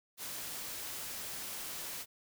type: noise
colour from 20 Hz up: white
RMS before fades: -42 dBFS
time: 0.17-2.06 s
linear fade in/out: 50 ms
effects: none